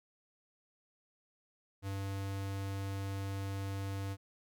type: tone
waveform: square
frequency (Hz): 98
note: G2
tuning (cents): 0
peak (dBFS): -37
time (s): 1.82-4.17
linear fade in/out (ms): 50
effects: none